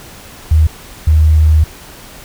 sine tone pair in turn, 78.3 / 77.76 Hz, D#2 / D#2, +11 / 0 cents, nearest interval unison, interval 11 cents, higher first, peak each -5 dBFS, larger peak neither, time 0.51-0.67 / 1.07-1.64 s, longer second, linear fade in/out 5 ms, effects pink hiss -35 dBFS RMS until 2.24 s

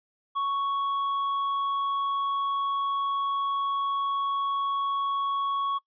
sine tone with tanh clipping, 1111 Hz, C#6, 4 cents sharp, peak -26 dBFS, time 0.35-5.79 s, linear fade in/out 20 ms, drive 5 dB, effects noise-tail reverb RT60 0.1 s tail -23 dB re dry + resampled to 11025 Hz

